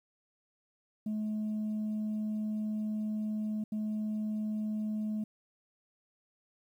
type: tone bursts at uneven times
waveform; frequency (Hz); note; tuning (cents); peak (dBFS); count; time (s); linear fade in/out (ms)
sine; 214.1; A3; -47; -29; 2; 1.06-3.64 / 3.72-5.24; 5
effects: tanh soft clip ceiling -30 dBFS + 11-bit